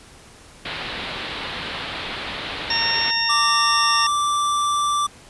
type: low-pass noise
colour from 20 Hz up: white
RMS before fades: -30 dBFS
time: 0.65-3.11 s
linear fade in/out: 5 ms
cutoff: 4100 Hz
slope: 48 dB/octave
type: harmonic tone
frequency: 917 Hz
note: A#5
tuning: 29 cents flat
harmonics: 1 / 2 / 3 / 4 / 6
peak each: -28 / -25 / -27 / -29 / -21 dBFS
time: 2.7-4.07 s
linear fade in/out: 5 ms
type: tone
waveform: square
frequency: 1172 Hz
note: D6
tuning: 4 cents flat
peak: -19 dBFS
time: 3.29-5.07 s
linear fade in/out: 10 ms
effects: pink hiss -46 dBFS RMS until 5.29 s + resampled to 24000 Hz